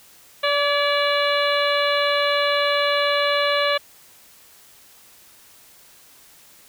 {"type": "harmonic tone with a mistuned harmonic", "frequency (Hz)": 577, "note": "D5", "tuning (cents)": -31, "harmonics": [1, 2, 3, 4, 5, 6, 7], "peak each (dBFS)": [-21, -24, -26, -27, -28, -29, -29], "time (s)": [0.43, 3.78], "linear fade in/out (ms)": 10, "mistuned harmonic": 3, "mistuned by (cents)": -27, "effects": ["white hiss -50 dBFS RMS until 6.68 s"]}